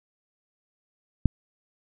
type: click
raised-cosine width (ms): 5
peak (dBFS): -6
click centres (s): 1.257
effects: none